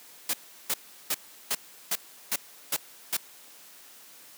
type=noise bursts; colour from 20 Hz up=white; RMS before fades=-27 dBFS; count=8; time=0.29-3.17 s; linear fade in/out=5 ms; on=45 ms; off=360 ms; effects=white hiss -51 dBFS RMS until 4.37 s + high-pass 200 Hz 12 dB/octave